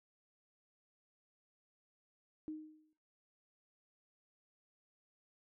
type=tone with exponential decay; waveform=sine; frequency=309.9 Hz; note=D#4; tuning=7 cents flat; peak=-38 dBFS; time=2.48-2.93 s; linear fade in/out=0 ms; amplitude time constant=97 ms; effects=noise-tail reverb RT60 0.4 s tail -17 dB re dry